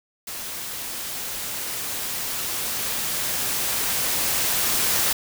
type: noise with level ramp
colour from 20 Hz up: white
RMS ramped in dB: -33 to -21 dBFS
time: 0.27-5.13 s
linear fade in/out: 5 ms
effects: none